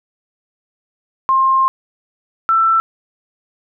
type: tone pair in turn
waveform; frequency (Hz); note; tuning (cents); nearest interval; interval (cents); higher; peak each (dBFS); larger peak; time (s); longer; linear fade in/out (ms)
sine; 1061 / 1333.6; C6 / E6; +24 / +20; major third; 396; second; -10; neither; 1.29-1.68 / 2.49-2.8; first; 0
effects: none